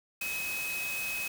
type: tone in noise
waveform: sine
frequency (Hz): 2547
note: D#7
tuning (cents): +40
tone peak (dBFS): -33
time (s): 0.21-1.28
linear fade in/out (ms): 5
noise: white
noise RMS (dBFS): -39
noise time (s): 0.21-1.28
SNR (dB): +3
effects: none